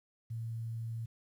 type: tone with quantisation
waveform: sine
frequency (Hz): 114.1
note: A#2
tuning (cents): -37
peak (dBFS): -36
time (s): 0.3-1.06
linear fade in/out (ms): 10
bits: 11
effects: none